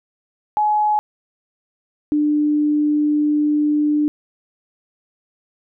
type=tone pair in turn; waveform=sine; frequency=845 / 298 Hz; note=G#5 / D4; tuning=+30 / +25 cents; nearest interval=octave + tritone; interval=1805 cents; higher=first; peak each=-14 dBFS; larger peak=neither; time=0.57-0.99 / 2.12-4.08 s; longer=second; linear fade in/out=0 ms; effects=none